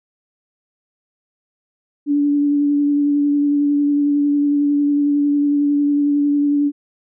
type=tone with vibrato; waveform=sine; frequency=288.8 Hz; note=D4; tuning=29 cents flat; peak=-13 dBFS; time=2.06-6.72 s; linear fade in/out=50 ms; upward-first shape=sine; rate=11 Hz; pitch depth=14 cents each way; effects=none